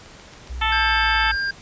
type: click train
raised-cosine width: 0.2 ms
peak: -27 dBFS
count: 7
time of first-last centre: 0.06-0.889 s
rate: 7.24 Hz
type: tone with pitch glide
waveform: sine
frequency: 61.74 to 57.27 Hz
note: B1 to A#1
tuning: 0 to -30 cents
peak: -27 dBFS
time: 0.49-1.37 s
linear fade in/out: 20 ms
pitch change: -130 cents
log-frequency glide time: 0.69-1.04 s
type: harmonic tone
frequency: 440 Hz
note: A4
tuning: in tune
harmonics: 2 / 3 / 4 / 5 / 6 / 7 / 8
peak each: -23 / -25 / -26 / -27 / -28 / -28 / -29 dBFS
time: 0.61-1.32 s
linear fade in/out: 10 ms
type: tone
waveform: square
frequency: 1599 Hz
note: G6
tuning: 34 cents sharp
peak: -22 dBFS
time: 0.72-1.51 s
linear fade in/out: 5 ms
effects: pink hiss -44 dBFS RMS until 1.61 s + resampled to 16000 Hz